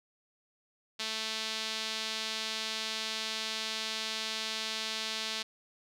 sawtooth tone with band-pass filter, 220 Hz, A3, in tune, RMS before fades -36 dBFS, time 0.99-5.43 s, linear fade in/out 10 ms, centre 4000 Hz, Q 1.8, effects none

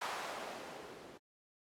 violet noise with low-pass filter sweep, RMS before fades -45 dBFS, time 0.01-1.18 s, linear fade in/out 10 ms, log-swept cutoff 1000 to 310 Hz, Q 1.2, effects AAC 64 kbps

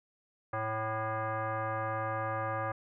sine tone with frequency modulation, 329.6 Hz, E4, in tune, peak -31 dBFS, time 0.53-2.72 s, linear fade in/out 5 ms, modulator 440 Hz, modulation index 2.8, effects none

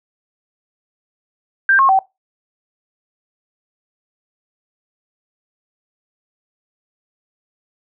sine tone with pitch steps, 1579 / 1080 / 768 Hz, G6 / C#6 / G5, +12 / -45 / -36 cents, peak -9 dBFS, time 1.69-1.99 s, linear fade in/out 2 ms, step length 100 ms, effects noise-tail reverb RT60 0.2 s tail -21 dB re dry

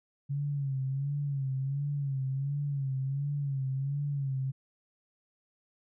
sine tone with vibrato, 138.4 Hz, C#3, 2 cents flat, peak -29 dBFS, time 0.29-4.52 s, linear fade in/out 20 ms, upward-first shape sine, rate 1.4 Hz, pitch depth 75 cents each way, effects none

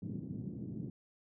pink band-pass noise, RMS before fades -42 dBFS, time 0.02-0.9 s, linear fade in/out 2 ms, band 120 to 280 Hz, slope 24 dB/octave, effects none

